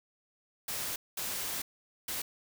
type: noise bursts at uneven times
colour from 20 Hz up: white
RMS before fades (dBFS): -36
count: 3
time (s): 0.68-0.96 / 1.17-1.62 / 2.08-2.22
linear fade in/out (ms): 5
effects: none